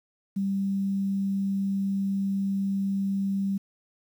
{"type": "tone with quantisation", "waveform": "sine", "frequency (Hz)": 196, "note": "G3", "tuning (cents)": 0, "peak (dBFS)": -24, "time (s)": [0.36, 3.58], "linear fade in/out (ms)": 10, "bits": 9, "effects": []}